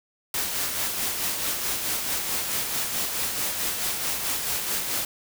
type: noise with tremolo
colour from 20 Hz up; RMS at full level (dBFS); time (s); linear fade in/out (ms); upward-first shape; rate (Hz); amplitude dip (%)
white; -26; 0.34-5.05; 2; sine; 4.6; 40
effects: none